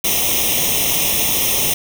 white noise with comb filter, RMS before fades -17 dBFS, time 0.04-1.74 s, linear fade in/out 5 ms, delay 0.33 ms, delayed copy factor +0.95, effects none

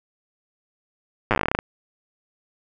slowing click train, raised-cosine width 0.5 ms, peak -4 dBFS, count 15, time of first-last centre 1.31-1.589 s, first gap 8 ms, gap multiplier 1.13, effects none

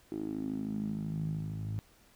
10% pulse tone with band-pass filter sweep, 53 Hz, G#1, 36 cents sharp, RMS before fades -36 dBFS, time 0.12-1.79 s, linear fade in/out 0 ms, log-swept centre 340 to 110 Hz, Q 5.3, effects pink hiss -63 dBFS RMS until 2.15 s

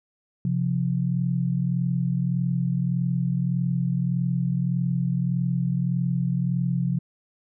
sine tone pair together, 132.93 / 174.61 Hz, C3 / F3, +28 / 0 cents, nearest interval perfect fourth, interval 472 cents, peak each -24 dBFS, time 0.45-6.99 s, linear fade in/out 2 ms, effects none

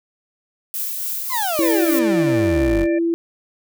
violet noise with tremolo, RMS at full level -24 dBFS, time 0.74-1.99 s, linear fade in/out 0 ms, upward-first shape triangle, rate 3.5 Hz, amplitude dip 30%
35% pulse exponential sweep, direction down, 1096 to 40.79 Hz, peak -19 dBFS, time 1.29-2.87 s, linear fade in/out 50 ms
sine tone with pitch glide, 330.9 to 335.5 Hz, E4 to E4, +7 to +31 cents, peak -16 dBFS, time 1.59-3.14 s, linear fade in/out 0 ms, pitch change +24 cents, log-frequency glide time 1.79-3.01 s
harmonic tone, 591 Hz, D5, 11 cents sharp, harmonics 1 / 3 / 4, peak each -23 / -33 / -35 dBFS, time 1.62-2.99 s, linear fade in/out 10 ms
effects none

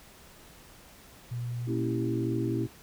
sine tone, 120.7 Hz, B2, 39 cents flat, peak -31 dBFS, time 1.31-2.67 s, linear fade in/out 10 ms
sine chord, A# diminished seventh, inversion none, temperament equal, 233.1 / 277.2 / 329.6 / 392 Hz, A#3 / C#4 / E4 / G4, 0 / 0 / 0 / 0 cents, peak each -36 / -35 / -31 / -36 dBFS, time 1.66-2.68 s, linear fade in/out 50 ms
effects pink hiss -53 dBFS RMS until 2.82 s

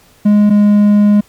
triangle tone pair in turn, 207.7 / 206.8 Hz, G#3 / G#3, 0 / -7 cents, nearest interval unison, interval 7 cents, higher first, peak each -3 dBFS, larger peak neither, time 0.25-0.5 / 0.5-1.21 s, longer second, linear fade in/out 10 ms, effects pink hiss -47 dBFS RMS until 1.28 s + MP3 96 kbps

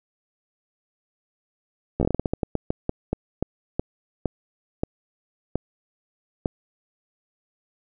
slowing click train, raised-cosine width 2 ms, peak -9 dBFS, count 21, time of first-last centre 2-6.458 s, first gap 13 ms, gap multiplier 1.25, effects none

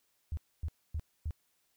sine tone bursts, 78.1 Hz, D#2, 7 cents sharp, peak -32 dBFS, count 4, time 0.32-1.308 s, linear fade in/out 0 ms, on 52 ms, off 260 ms, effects white hiss -75 dBFS RMS until 1.76 s

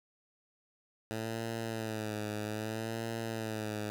10% pulse tone with vibrato, 110 Hz, A2, in tune, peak -27 dBFS, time 1.11-3.9 s, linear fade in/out 0 ms, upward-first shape sine, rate 0.63 Hz, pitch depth 67 cents each way, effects none

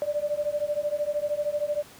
sine beating tone pair, 584 / 597 Hz, D5 / D5, -10 / +28 cents, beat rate 13 Hz, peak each -28 dBFS, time 0.02-1.83 s, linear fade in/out 0 ms, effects pink hiss -49 dBFS RMS until 1.99 s + high-pass 80 Hz 12 dB/octave

